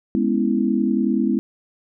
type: chord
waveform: sine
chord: C# minor seventh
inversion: second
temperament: equal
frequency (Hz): 207.7 / 246.9 / 277.2 / 329.6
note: G#3 / B3 / C#4 / E4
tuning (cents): 0 / 0 / 0 / 0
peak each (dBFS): -21 / -21 / -25 / -23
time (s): 0.15-1.39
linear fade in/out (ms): 0
effects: none